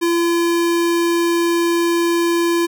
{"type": "tone", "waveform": "square", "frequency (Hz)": 340.4, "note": "F4", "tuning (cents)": -44, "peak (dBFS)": -15, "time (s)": [0.01, 2.67], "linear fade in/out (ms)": 20, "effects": []}